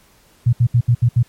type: tone bursts at uneven times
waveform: sine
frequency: 119.7 Hz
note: A#2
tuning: 46 cents sharp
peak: -9 dBFS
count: 6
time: 0.46-0.53 / 0.6-0.67 / 0.74-0.81 / 0.88-0.95 / 1.02-1.09 / 1.16-1.23 s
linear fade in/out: 10 ms
effects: pink hiss -53 dBFS RMS until 1.28 s + MP3 64 kbps